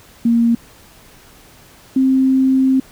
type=tone pair in turn; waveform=sine; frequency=233.1 / 263.7 Hz; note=A#3 / C4; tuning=0 / +14 cents; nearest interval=major second; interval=214 cents; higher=second; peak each=-10 dBFS; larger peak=neither; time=0.25-0.55 / 1.96-2.8 s; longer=second; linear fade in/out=5 ms; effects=pink hiss -45 dBFS RMS until 2.91 s